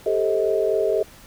sine chord, A half-diminished seventh, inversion third, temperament just, 396 / 440 / 528 / 633.6 Hz, G4 / A4 / C5 / Eb5, +18 / 0 / +16 / +31 cents, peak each -23 / -22 / -28 / -23 dBFS, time 0.06-1.03 s, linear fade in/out 5 ms, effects pink hiss -47 dBFS RMS until 1.26 s

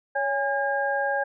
sine tone cluster, 559 / 819 / 1619 Hz, C#5 / G#5 / G#6, +14 / -24 / -45 cents, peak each -27 dBFS, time 0.15-1.24 s, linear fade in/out 10 ms, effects none

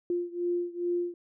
sine beating tone pair, 349.2 / 351.6 Hz, F4 / F4, 0 / +12 cents, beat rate 2.4 Hz, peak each -30 / -32 dBFS, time 0.1-1.14 s, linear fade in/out 2 ms, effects none

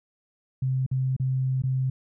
sine tone with dropouts, 130.81 Hz, C3, in tune, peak -22 dBFS, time 0.62-1.9 s, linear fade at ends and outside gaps 5 ms, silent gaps 0.864-0.913 / 1.165-1.198 / 1.621-1.636 s, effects none

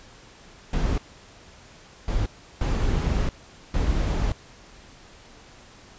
brown noise bursts at uneven times, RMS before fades -23 dBFS, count 4, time 0.73-0.98 / 2.08-2.26 / 2.61-3.29 / 3.74-4.32 s, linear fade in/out 2 ms, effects pink hiss -49 dBFS RMS until 5.98 s + resampled to 16000 Hz

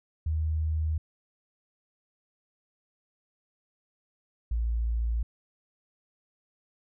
sine tone pair in turn, 78.5 / 57.16 Hz, D#2 / A#1, +16 / -33 cents, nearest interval perfect fourth, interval 549 cents, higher first, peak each -25 dBFS, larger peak neither, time 0.26-0.98 / 4.51-5.23 s, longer neither, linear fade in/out 5 ms, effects none

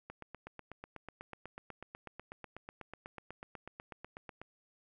click train, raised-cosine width 0.5 ms, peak -30 dBFS, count 36, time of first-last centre 0.1-4.416 s, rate 8.11 Hz, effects none

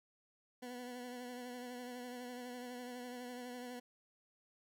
20% pulse tone with vibrato, 246.9 Hz, B3, in tune, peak -40 dBFS, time 0.62-3.8 s, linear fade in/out 10 ms, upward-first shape triangle, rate 12 Hz, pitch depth 38 cents each way, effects none

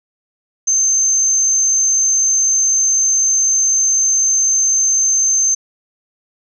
sine tone, 6272 Hz, G8, in tune, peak -11 dBFS, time 0.67-5.55 s, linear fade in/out 10 ms, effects none

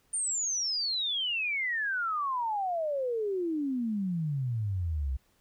sine exponential sweep, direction down, 9140 to 62.7 Hz, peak -28 dBFS, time 0.13-5.17 s, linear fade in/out 10 ms, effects pink hiss -69 dBFS RMS until 5.4 s

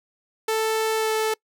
sawtooth tone with pitch glide, 440.9 to 437.6 Hz, A4 to A4, +4 to -9 cents, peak -17 dBFS, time 0.48-1.34 s, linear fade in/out 5 ms, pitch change -13 cents, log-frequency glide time 0.97-1.11 s, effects noise-tail reverb RT60 0.1 s tail -25 dB re dry

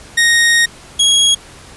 sawtooth tone pair in turn, 1864.7 / 3309 Hz, A#6 / G#7, 0 / -7 cents, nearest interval minor seventh, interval 993 cents, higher second, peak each -5 / -5 dBFS, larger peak neither, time 0.17-0.66 / 0.99-1.35 s, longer first, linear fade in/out 10 ms, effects pink hiss -38 dBFS RMS until 1.76 s + resampled to 24000 Hz

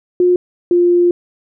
sine tone pair in turn, 358.1 / 350.5 Hz, F4 / F4, +43 / +6 cents, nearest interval unison, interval 37 cents, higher first, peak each -8 dBFS, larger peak neither, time 0.2-0.36 / 0.71-1.11 s, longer second, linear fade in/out 2 ms, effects none

